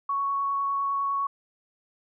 sine tone with vibrato, 1112 Hz, C#6, 5 cents sharp, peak -24 dBFS, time 0.09-1.27 s, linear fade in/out 5 ms, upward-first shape triangle, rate 9.9 Hz, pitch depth 9 cents each way, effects none

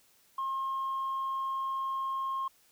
sine tone, 1071 Hz, C6, 40 cents sharp, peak -29 dBFS, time 0.38-2.48 s, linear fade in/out 5 ms, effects tanh soft clip ceiling -28 dBFS + white hiss -65 dBFS RMS until 2.71 s

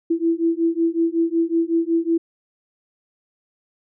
sine beating tone pair, 329.6 / 335 Hz, E4 / E4, 0 / +28 cents, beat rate 5.4 Hz, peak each -20 dBFS, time 0.1-2.18 s, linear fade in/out 10 ms, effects none

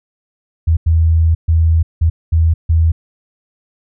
sine tone bursts at uneven times, 81.5 Hz, E2, 19 cents flat, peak -8 dBFS, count 6, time 0.67-0.77 / 0.86-1.35 / 1.48-1.83 / 2.01-2.1 / 2.32-2.54 / 2.69-2.92 s, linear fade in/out 10 ms, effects none

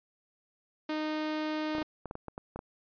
sawtooth tone, 308.2 Hz, D#4, 16 cents flat, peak -27 dBFS, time 0.89-1.83 s, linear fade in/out 5 ms
clicks, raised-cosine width 1 ms, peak -25 dBFS, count 10, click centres 1.751 / 1.783 / 1.818 / 2.057 / 2.111 / 2.154 / 2.283 / 2.379 / 2.56 / 2.591 s
effects resampled to 11025 Hz

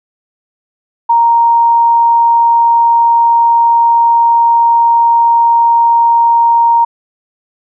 sine tone, 932.3 Hz, A#5, in tune, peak -5 dBFS, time 1.09-6.85 s, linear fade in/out 10 ms, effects none

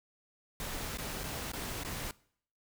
pink noise with dropouts, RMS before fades -39 dBFS, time 0.6-2.11 s, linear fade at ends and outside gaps 1 ms, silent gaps 0.973-0.984 / 1.235-1.239 / 1.518-1.534 / 1.835-1.848 s, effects noise-tail reverb RT60 0.6 s tail -22 dB re dry

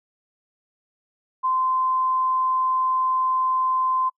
sine tone, 1035 Hz, C6, 19 cents flat, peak -19 dBFS, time 1.43-4.1 s, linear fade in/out 20 ms, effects noise-tail reverb RT60 0.1 s tail -25 dB re dry

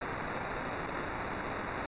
blue noise with sample-and-hold, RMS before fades -37 dBFS, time 0.01-1.86 s, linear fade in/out 5 ms, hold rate 3150 Hz, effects resampled to 8000 Hz

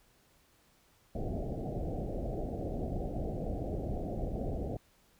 pink low-pass noise, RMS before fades -36 dBFS, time 1.15-4.77 s, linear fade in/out 2 ms, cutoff 750 Hz, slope 96 dB/octave, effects pink hiss -67 dBFS RMS until 5.19 s

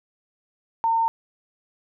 sine tone, 910 Hz, A#5, 42 cents flat, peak -18 dBFS, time 0.84-1.08 s, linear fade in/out 0 ms, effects none

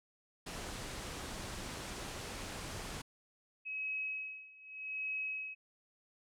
pink low-pass noise, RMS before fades -44 dBFS, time 0.46-3.02 s, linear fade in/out 10 ms, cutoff 10000 Hz, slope 24 dB/octave
sine tone with tremolo, 2555 Hz, D#7, 45 cents sharp, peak -35 dBFS, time 3.65-5.55 s, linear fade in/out 20 ms, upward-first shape sine, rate 0.83 Hz, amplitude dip 90%
effects none

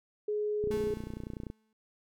sine tone, 420 Hz, G#4, 19 cents sharp, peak -29 dBFS, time 0.28-0.94 s, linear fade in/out 5 ms
click train, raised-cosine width 3 ms, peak -26 dBFS, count 27, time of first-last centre 0.64-1.501 s, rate 30.2 Hz
35% pulse tone with exponential decay, 218.3 Hz, A3, 13 cents flat, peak -33 dBFS, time 0.71-1.73 s, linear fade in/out 2 ms, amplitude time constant 220 ms
effects none

